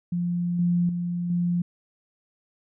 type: tone with level steps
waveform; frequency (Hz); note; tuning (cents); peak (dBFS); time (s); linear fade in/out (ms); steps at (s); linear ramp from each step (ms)
sine; 174.61; F3; 0; -23 / -19 / -25 / -21; 0.12-1.62; 5; 0.59 / 0.89 / 1.3; 2
effects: none